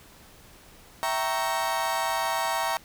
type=chord; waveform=35% pulse; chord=E diminished seventh; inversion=none; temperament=equal with one note detuned; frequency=659.3 / 776.3 / 932.3 / 1108.7 Hz; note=E5 / G5 / Bb5 / Db6; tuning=0 / -17 / 0 / 0 cents; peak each=-30 / -30 / -27 / -31 dBFS; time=1.03-2.77 s; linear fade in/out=0 ms; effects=pink hiss -52 dBFS RMS until 2.84 s